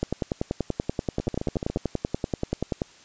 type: two click trains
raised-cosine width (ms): 2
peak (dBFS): -15 / -11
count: 9 / 30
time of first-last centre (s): 1.2-1.771 / 0.03-2.818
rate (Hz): 14 / 10.4
effects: white hiss -52 dBFS RMS until 3.04 s + resampled to 16000 Hz